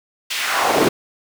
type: noise with high-pass filter sweep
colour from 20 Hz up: brown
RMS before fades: -18 dBFS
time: 0.3-0.89 s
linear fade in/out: 10 ms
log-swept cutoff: 3200 to 300 Hz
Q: 1.5
effects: none